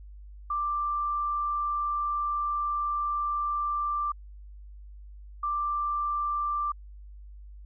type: tone pair in turn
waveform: sine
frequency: 1179 / 1179 Hz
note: D6 / D6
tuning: +6 / +6 cents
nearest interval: unison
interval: 0 cents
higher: neither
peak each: -26 / -26 dBFS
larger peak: neither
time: 0.5-4.12 / 5.43-6.72 s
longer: first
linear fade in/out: 5 ms
effects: added 50 Hz sine -43 dBFS peak until 7.65 s